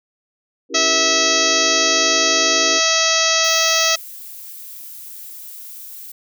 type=chord; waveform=sine; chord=C# diminished seventh; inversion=none; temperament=equal with one note detuned; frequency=277.2 / 329.6 / 392 / 474 Hz; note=C#4 / E4 / G4 / Bb4; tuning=0 / 0 / 0 / +29 cents; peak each=-30 dBFS; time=0.69-2.81 s; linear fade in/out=50 ms
type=harmonic tone; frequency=650 Hz; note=E5; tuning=24 cents flat; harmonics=1 / 2 / 3 / 4 / 5 / 6 / 7 / 8 / 9 / 10; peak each=-23 / -23 / -23 / -23 / -23 / -23 / -23 / -23 / -23 / -23 dBFS; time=0.74-3.96 s; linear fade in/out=10 ms
type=noise; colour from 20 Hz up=violet; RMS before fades=-35 dBFS; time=3.44-6.12 s; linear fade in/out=5 ms
effects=none